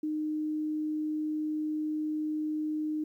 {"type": "tone", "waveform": "sine", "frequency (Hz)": 306.9, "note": "D#4", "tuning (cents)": -24, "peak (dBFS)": -29, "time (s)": [0.03, 3.04], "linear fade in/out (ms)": 5, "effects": ["11-bit"]}